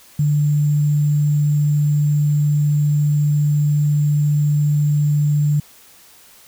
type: tone with sample-and-hold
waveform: sine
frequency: 147.6 Hz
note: D3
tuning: 9 cents sharp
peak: -13 dBFS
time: 0.19-5.6 s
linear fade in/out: 5 ms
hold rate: 7350 Hz
effects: white hiss -47 dBFS RMS until 6.47 s